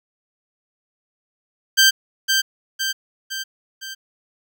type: tone with echo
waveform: 15% pulse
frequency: 1568 Hz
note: G6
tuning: in tune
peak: -4 dBFS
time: 1.77-1.91 s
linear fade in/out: 20 ms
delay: 510 ms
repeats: 4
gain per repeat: -5 dB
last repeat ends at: 3.95 s
effects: none